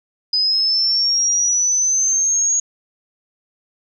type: linear sweep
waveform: sine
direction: up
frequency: 4978 to 6670 Hz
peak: -14 dBFS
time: 0.33-2.6 s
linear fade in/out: 5 ms
effects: none